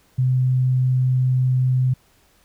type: tone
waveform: sine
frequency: 128.2 Hz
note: C3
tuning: 35 cents flat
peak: -15 dBFS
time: 0.18-1.94 s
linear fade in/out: 10 ms
effects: pink hiss -58 dBFS RMS until 2.44 s